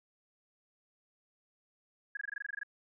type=tone bursts; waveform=sine; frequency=1661.2 Hz; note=G#6; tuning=in tune; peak=-35 dBFS; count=12; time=2.15-2.633 s; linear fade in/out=5 ms; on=21 ms; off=21 ms; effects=none